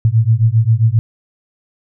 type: beating tone pair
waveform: sine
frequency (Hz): 109 / 116.5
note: A2 / A#2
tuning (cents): -16 / -1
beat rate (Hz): 7.5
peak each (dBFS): -12 / -12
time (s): 0.05-0.99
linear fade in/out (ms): 0
effects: none